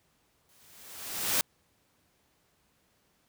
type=noise with exponential growth; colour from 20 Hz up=white; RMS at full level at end=-25 dBFS; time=0.49-1.41 s; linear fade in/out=1 ms; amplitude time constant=200 ms; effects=pink hiss -70 dBFS RMS until 3.28 s + high-pass 60 Hz 12 dB/octave